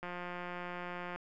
click train, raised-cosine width 0.5 ms, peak -27 dBFS, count 201, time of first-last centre 0.03-1.16 s, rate 177 Hz, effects none

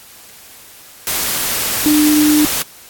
sine tone in noise, 300 Hz, D4, 37 cents sharp, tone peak -9 dBFS, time 1.86-2.45 s, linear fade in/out 0 ms, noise white, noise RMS -18 dBFS, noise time 1.07-2.62 s, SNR +6 dB, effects white hiss -40 dBFS RMS until 2.89 s + AAC 64 kbps

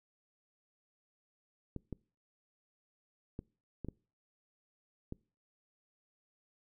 clicks, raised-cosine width 3 ms, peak -27 dBFS, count 6, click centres 1.763 / 1.927 / 3.391 / 3.847 / 3.886 / 5.124 s, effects noise-tail reverb RT60 0.4 s tail -25 dB re dry

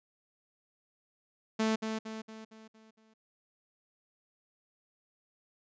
sawtooth tone with echo, 220 Hz, A3, in tune, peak -23 dBFS, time 1.59-1.76 s, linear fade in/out 10 ms, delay 230 ms, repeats 6, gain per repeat -6 dB, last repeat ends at 3.14 s, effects resampled to 16000 Hz

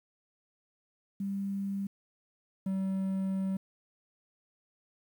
sine / triangle tone pair in turn, 197.5 / 191.55 Hz, G3 / G3, +13 / -40 cents, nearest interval minor second, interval 53 cents, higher first, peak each -31 / -27 dBFS, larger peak second, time 1.2-1.87 / 2.66-3.57 s, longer second, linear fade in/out 5 ms, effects 10-bit

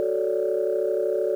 sine chord, D major seventh, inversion first, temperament equal, 370 / 440 / 554.4 / 587.3 Hz, F#4 / A4 / C#5 / D5, 0 / 0 / 0 / 0 cents, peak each -26 / -25 / -28 / -27 dBFS, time 0-1.35 s, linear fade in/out 0 ms, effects tanh soft clip ceiling -13 dBFS + 9-bit

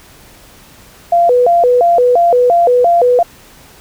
sine tone with vibrato, 583 Hz, D5, 13 cents flat, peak -6 dBFS, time 1.12-3.23 s, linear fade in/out 5 ms, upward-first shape square, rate 2.9 Hz, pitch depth 290 cents each way, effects pink hiss -41 dBFS RMS until 3.8 s

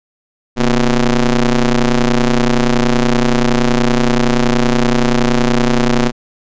sawtooth ring-modulated tone, 125.3 Hz, B2, 25 cents sharp, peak -3 dBFS, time 0.56-6.12 s, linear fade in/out 50 ms, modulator 110 Hz, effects resampled to 16000 Hz

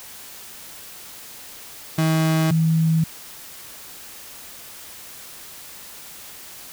35% pulse / sine tone pair in turn, 159.6 / 161.45 Hz, D#3 / E3, +44 / -36 cents, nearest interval unison, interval 20 cents, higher second, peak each -15 dBFS, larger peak neither, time 1.98-2.51 / 2.51-3.04 s, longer neither, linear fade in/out 5 ms, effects white hiss -40 dBFS RMS until 6.72 s

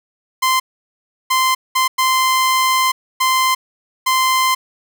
sawtooth tone bursts at uneven times, 1039 Hz, C6, 12 cents flat, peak -9 dBFS, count 6, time 0.42-0.6 / 1.3-1.55 / 1.75-1.88 / 1.98-2.92 / 3.2-3.55 / 4.06-4.55 s, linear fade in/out 10 ms, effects none

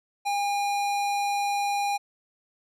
sine tone with hard clipping, 810 Hz, G#5, 43 cents flat, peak -26 dBFS, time 0.25-1.98 s, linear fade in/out 20 ms, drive 18 dB, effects none

